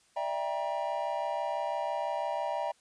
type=chord; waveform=triangle; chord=E half-diminished seventh; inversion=third; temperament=just; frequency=593.3 / 659.3 / 791.1 / 949.3 Hz; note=D5 / E5 / G5 / Bb5; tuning=+18 / 0 / +16 / +31 cents; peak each=-34 dBFS; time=0.16-2.72 s; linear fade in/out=10 ms; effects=white hiss -66 dBFS RMS until 2.8 s + resampled to 22050 Hz

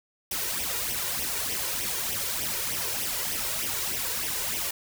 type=noise with flanger; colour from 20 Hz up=white; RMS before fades=-30 dBFS; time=0.31-4.71 s; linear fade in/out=5 ms; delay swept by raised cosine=0.34 to 2.14 ms; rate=3.3 Hz; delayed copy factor=+0.7; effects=none

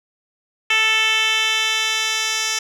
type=tone with band-pass filter sweep; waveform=10% pulse; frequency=440 Hz; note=A4; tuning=in tune; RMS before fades=-19 dBFS; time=0.7-2.59 s; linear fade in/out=5 ms; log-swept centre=2800 to 4800 Hz; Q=2.6; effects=none

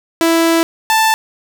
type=tone pair in turn; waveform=sawtooth; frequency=330.7 / 882.9 Hz; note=E4 / A5; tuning=+6 / +6 cents; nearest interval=octave + perfect fourth; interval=1700 cents; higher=second; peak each=-6 dBFS; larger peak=neither; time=0.21-0.63 / 0.9-1.14 s; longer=first; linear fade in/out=0 ms; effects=none

